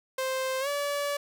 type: tone with pitch glide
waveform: sawtooth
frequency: 523.3 to 574 Hz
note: C5 to D5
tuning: 0 to -40 cents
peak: -24 dBFS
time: 0.18-1.17 s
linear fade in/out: 5 ms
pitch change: +160 cents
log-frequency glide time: 0.6-0.68 s
effects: none